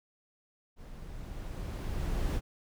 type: noise with level ramp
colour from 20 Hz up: brown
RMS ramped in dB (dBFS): -47 to -29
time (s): 0.76-2.41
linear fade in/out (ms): 50
effects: none